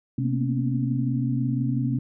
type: tone cluster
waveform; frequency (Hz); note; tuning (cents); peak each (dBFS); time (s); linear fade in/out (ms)
sine; 128.9 / 226 / 238 / 250.4 / 276.2; C3 / A3 / A#3 / B3 / C#4; -26 / +47 / +36 / +24 / -6; -24 / -32 / -31 / -32 / -29; 0.18-1.99; 5
effects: none